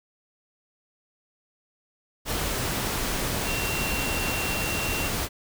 sine tone in noise, 2741 Hz, F7, 33 cents flat, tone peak -31 dBFS, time 3.44-5.11 s, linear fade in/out 50 ms, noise pink, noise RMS -28 dBFS, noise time 2.25-5.29 s, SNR -6 dB, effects none

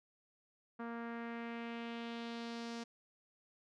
sawtooth tone with low-pass filter sweep, 233.1 Hz, A#3, in tune, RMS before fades -44 dBFS, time 0.79-2.84 s, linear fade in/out 10 ms, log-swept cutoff 1400 to 5700 Hz, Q 1.9, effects none

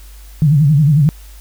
sine tone with vibrato, 147.7 Hz, D3, 10 cents sharp, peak -7 dBFS, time 0.42-1.09 s, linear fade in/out 0 ms, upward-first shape sine, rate 11 Hz, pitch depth 140 cents each way, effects added 50 Hz sine -34 dBFS peak until 1.4 s + white hiss -45 dBFS RMS until 1.4 s

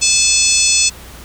harmonic tone with a mistuned harmonic, 866 Hz, A5, 28 cents flat, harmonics 3 / 4 / 5 / 6 / 7 / 8 / 9 / 10, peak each -18 / -22 / -19 / -19 / -17 / -18 / -19 / -19 dBFS, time 0.01-0.9 s, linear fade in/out 20 ms, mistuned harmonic 10, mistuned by -52 cents, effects added 60 Hz sine -37 dBFS peak until 1.24 s + pink hiss -37 dBFS RMS until 1.24 s

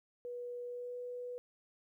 sine tone with pitch glide, 486.7 to 491.8 Hz, B4 to B4, -25 to -7 cents, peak -40 dBFS, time 0.25-1.38 s, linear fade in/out 0 ms, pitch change +18 cents, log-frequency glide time 0.65-0.97 s, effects 13-bit

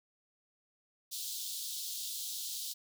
pink high-pass noise, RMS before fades -40 dBFS, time 1.11-2.74 s, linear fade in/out 20 ms, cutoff 3400 Hz, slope 48 dB/octave, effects none

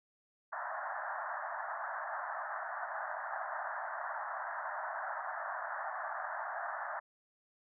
pink band-pass noise, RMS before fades -40 dBFS, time 0.52-7 s, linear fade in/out 10 ms, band 620 to 1800 Hz, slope 96 dB/octave, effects none

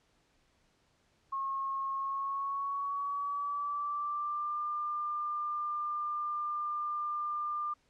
sine tone with pitch glide, 1085 to 1196.9 Hz, C#6 to D6, -37 to +32 cents, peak -32 dBFS, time 1.32-7.74 s, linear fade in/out 10 ms, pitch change +169 cents, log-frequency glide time 1.95-4.6 s, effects pink hiss -71 dBFS RMS until 7.89 s + low-pass 7000 Hz 12 dB/octave

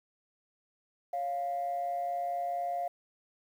sine tone pair together, 556 / 700.5 Hz, C#5 / F5, +5 / +5 cents, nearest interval major third, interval 400 cents, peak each -39 / -30 dBFS, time 1.13-2.88 s, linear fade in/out 5 ms, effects tanh soft clip ceiling -26 dBFS + 10-bit

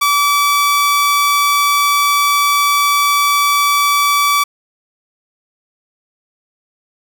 sawtooth tone, 1152 Hz, D6, 34 cents flat, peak -7 dBFS, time 0.01-4.44 s, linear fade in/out 10 ms, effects none

